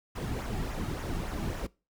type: noise with flanger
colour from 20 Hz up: brown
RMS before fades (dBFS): -34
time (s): 0.15-1.67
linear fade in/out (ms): 10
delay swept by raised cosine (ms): 0.22 to 2.02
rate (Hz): 3.5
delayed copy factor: -0.55
effects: noise-tail reverb RT60 0.3 s tail -23 dB re dry